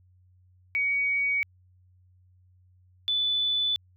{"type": "tone pair in turn", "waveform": "sine", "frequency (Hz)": [2252, 3487], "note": ["C#7", "A7"], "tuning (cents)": [27, -16], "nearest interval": "minor sixth", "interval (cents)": 757, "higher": "second", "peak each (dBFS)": -23, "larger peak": "neither", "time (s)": [[0.75, 1.43], [3.08, 3.76]], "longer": "neither", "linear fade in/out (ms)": 0, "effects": ["added 91 Hz sine -57 dBFS peak until 3.96 s"]}